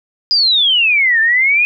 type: exponential two-way sweep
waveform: sine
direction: down then up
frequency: 4983 to 1760 to 2501 Hz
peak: -9 dBFS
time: 0.31-1.65 s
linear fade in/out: 0 ms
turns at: 1.2 s
effects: none